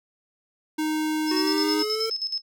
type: tone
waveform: square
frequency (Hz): 310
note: D#4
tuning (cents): -6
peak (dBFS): -24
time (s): 0.78-1.83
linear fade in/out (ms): 10
type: tone with tremolo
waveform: sine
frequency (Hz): 5200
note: E8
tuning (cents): -24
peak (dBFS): -24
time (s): 1.26-2.42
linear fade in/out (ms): 50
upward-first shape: square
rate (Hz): 9.4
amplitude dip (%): 70
type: linear sweep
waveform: square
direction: up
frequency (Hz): 366.9 to 450.9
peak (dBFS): -27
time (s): 1.31-2.1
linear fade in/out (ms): 5
effects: none